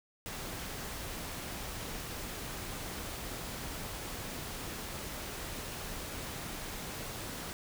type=noise; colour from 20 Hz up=pink; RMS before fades=-41 dBFS; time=0.26-7.53 s; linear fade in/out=0 ms; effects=none